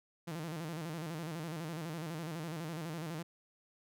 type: tone with vibrato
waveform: sawtooth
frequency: 161.6 Hz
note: E3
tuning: 34 cents flat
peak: -35 dBFS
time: 0.27-3.23 s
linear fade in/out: 10 ms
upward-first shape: square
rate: 12 Hz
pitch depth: 94 cents each way
effects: none